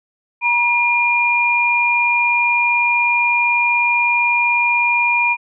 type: tone pair together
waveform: sine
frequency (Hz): 957.2 / 2412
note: A#5 / D7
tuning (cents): +46 / +46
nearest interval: octave + major third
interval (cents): 1600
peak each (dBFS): -18 / -14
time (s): 0.41-5.37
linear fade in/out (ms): 50
effects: none